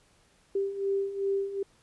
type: beating tone pair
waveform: sine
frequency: 392 / 394.6 Hz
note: G4 / G4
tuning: 0 / +11 cents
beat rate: 2.6 Hz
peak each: -33 / -28 dBFS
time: 0.55-1.63 s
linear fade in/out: 5 ms
effects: pink hiss -64 dBFS RMS until 1.82 s + resampled to 24000 Hz

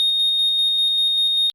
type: tone with tremolo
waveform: sine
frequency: 3704 Hz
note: A#7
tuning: 12 cents flat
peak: -13 dBFS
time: 0-1.5 s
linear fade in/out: 0 ms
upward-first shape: square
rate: 5.1 Hz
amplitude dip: 25%
effects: tanh soft clip ceiling -13 dBFS + Opus 48 kbps

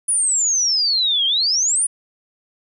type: exponential two-way sweep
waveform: sine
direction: down then up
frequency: 9956 to 3136 to 9956 Hz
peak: -15 dBFS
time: 0.08-1.87 s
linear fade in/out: 10 ms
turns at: 1.26 s
effects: none

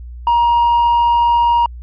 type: tone with tanh clipping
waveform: sine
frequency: 946 Hz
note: A#5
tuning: 25 cents sharp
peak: -10 dBFS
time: 0.27-1.66 s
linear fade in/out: 2 ms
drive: 2 dB
effects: added 60 Hz sine -28 dBFS peak until 1.82 s + MP3 32 kbps

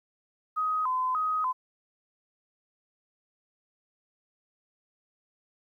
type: tone with vibrato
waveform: sine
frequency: 1133 Hz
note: C#6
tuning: 37 cents sharp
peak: -25 dBFS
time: 0.56-1.53 s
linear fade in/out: 20 ms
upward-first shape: square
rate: 1.7 Hz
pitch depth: 180 cents each way
effects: 11-bit

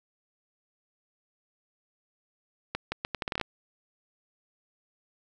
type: accelerating click train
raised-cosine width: 0.3 ms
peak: -14 dBFS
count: 11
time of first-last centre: 2.75-3.413 s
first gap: 170 ms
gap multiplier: 0.76
effects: none

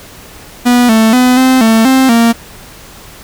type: tone with pitch steps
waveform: 45% pulse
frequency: 244.5 / 221.8 / 251.4 / 259.2 / 223.7 / 263.1 / 231.7 Hz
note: B3 / A3 / B3 / C4 / A3 / C4 / A#3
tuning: -17 / +14 / +31 / -16 / +29 / +10 / -10 cents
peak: -5 dBFS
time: 0.65-2.33 s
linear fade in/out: 20 ms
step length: 240 ms
effects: pink hiss -34 dBFS RMS until 3.23 s

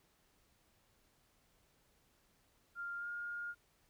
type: tone with pitch glide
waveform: sine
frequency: 1396.9 to 1418.9 Hz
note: F6 to F6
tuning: 0 to +27 cents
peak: -40 dBFS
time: 2.75-3.55 s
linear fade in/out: 50 ms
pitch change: +27 cents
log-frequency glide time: 2.97-3.08 s
effects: pink hiss -73 dBFS RMS until 3.89 s

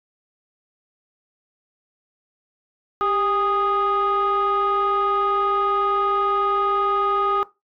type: tone cluster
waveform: sine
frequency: 395.9 / 811 / 1241 Hz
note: G4 / G#5 / D#6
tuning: +17 / -41 / -5 cents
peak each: -23 / -25 / -18 dBFS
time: 3.01-7.43 s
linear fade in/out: 0 ms
effects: noise-tail reverb RT60 0.2 s tail -17 dB re dry + tanh soft clip ceiling -14 dBFS

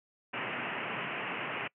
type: band-pass noise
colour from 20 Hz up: white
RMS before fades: -37 dBFS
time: 0.33-1.68 s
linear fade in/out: 10 ms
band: 110 to 2900 Hz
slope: 96 dB/octave
effects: noise-tail reverb RT60 0.1 s tail -24 dB re dry

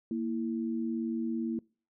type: tone pair together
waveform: sine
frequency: 231.7 / 329.6 Hz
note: A#3 / E4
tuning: -10 / 0 cents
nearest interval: tritone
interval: 610 cents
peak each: -31 / -35 dBFS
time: 0.11-1.59 s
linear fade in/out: 2 ms
effects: noise-tail reverb RT60 0.4 s tail -26 dB re dry

